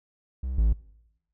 triangle tone pair in turn, 64.2 / 54.52 Hz, C2 / A1, -32 / -15 cents, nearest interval minor third, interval 283 cents, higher first, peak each -26 / -16 dBFS, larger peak second, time 0.43-0.58 / 0.58-0.73 s, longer neither, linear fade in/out 5 ms, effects noise-tail reverb RT60 0.9 s tail -22 dB re dry

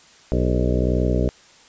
harmonic tone with a mistuned harmonic, 61.74 Hz, B1, in tune, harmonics 1 / 2 / 3 / 4 / 5 / 6 / 7 / 8 / 9 / 10, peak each -21 / -24 / -26 / -27 / -28 / -29 / -29 / -30 / -31 / -31 dBFS, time 0.32-1.29 s, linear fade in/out 0 ms, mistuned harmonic 6, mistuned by +67 cents, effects white hiss -50 dBFS RMS until 1.68 s + resampled to 16000 Hz

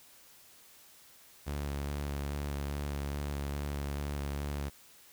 sawtooth tone with vibrato, 71.5 Hz, D2, 46 cents flat, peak -30 dBFS, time 1.46-4.7 s, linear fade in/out 20 ms, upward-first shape square, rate 2.4 Hz, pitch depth 16 cents each way, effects white hiss -58 dBFS RMS until 5.12 s

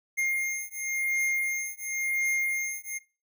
square beating tone pair, 2123 / 2123.94 Hz, C7 / C7, +25 / +25 cents, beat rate 0.94 Hz, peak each -31 dBFS, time 0.17-2.99 s, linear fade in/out 20 ms, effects noise-tail reverb RT60 0.3 s tail -18 dB re dry

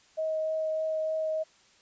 sine tone with vibrato, 631 Hz, D#5, 24 cents sharp, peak -27 dBFS, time 0.17-1.44 s, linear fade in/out 20 ms, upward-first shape triangle, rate 3.3 Hz, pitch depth 9 cents each way, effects white hiss -61 dBFS RMS until 1.81 s + resampled to 16000 Hz

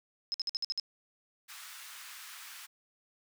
sine tone bursts, 5140 Hz, E8, 45 cents flat, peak -30 dBFS, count 7, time 0.32-0.798 s, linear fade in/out 0 ms, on 22 ms, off 54 ms
pink high-pass noise, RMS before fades -48 dBFS, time 1.48-2.67 s, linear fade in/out 20 ms, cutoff 1200 Hz, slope 24 dB/octave
effects none

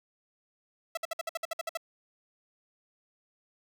sawtooth tone bursts, 659.3 Hz, E5, in tune, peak -27 dBFS, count 11, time 0.95-1.773 s, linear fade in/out 5 ms, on 23 ms, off 57 ms, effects none

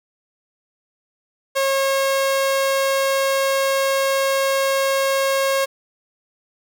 sawtooth tone, 543 Hz, C#5, 36 cents flat, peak -13 dBFS, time 1.55-5.66 s, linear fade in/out 20 ms, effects none

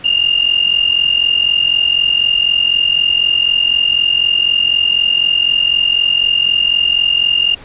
sine tone pair together, 2794 / 2838 Hz, F7 / F7, 0 / +27 cents, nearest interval unison, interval 27 cents, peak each -13 dBFS, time 0.04-7.55 s, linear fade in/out 10 ms, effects pink hiss -37 dBFS RMS until 7.64 s + resampled to 8000 Hz

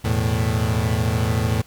35% pulse chord, E suspended fourth, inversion none, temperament equal, 82.41 / 110 / 123.47 Hz, E2 / A2 / B2, 0 / 0 / 0 cents, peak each -22 / -19 / -24 dBFS, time 0.04-1.62 s, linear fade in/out 10 ms, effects pink hiss -50 dBFS RMS until 1.66 s

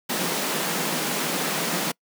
pink high-pass noise, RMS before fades -26 dBFS, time 0.09-1.92 s, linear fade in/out 10 ms, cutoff 150 Hz, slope 96 dB/octave, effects noise-tail reverb RT60 0.1 s tail -26 dB re dry

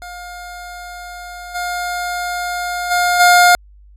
25% pulse tone with level steps, 710 Hz, F5, 28 cents sharp, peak -26 / -16 / -9 / -3 dBFS, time 0.02-3.55 s, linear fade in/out 0 ms, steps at 1.54 / 2.9 / 3.19 s, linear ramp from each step 20 ms, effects added 50 Hz sine -41 dBFS peak until 3.96 s + resampled to 32000 Hz

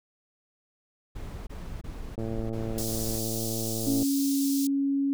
brown noise bursts, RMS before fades -37 dBFS, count 6, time 1.15-3.19 s, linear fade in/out 10 ms, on 320 ms, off 24 ms
click train, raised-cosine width 2 ms, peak -21 dBFS, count 208, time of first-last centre 2.18-4.028 s, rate 112 Hz
pink high-pass noise, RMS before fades -35 dBFS, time 2.78-4.67 s, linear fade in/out 2 ms, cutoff 4700 Hz, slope 24 dB/octave
sine tone, 277.2 Hz, C#4, in tune, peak -23 dBFS, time 3.87-5.13 s, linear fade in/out 0 ms
effects none

